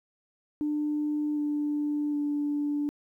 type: tone with pitch steps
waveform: sine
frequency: 298.4 / 295.1 / 291.9 Hz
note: D4 / D4 / D4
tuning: +28 / +8 / -10 cents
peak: -25 dBFS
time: 0.61-2.89 s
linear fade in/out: 0 ms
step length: 760 ms
effects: tanh soft clip ceiling -21 dBFS + 11-bit